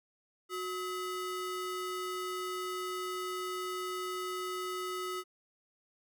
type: ring-modulated tone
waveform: square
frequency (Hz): 823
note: G#5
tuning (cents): -16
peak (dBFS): -33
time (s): 0.49-5.24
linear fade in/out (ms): 50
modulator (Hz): 456
effects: none